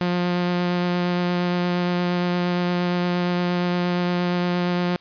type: tone with vibrato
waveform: sawtooth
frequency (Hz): 177.1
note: F3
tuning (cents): +24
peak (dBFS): -16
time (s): 0.01-4.96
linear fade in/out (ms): 0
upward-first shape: sine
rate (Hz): 8.6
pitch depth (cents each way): 9
effects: white hiss -52 dBFS RMS until 5 s + resampled to 11025 Hz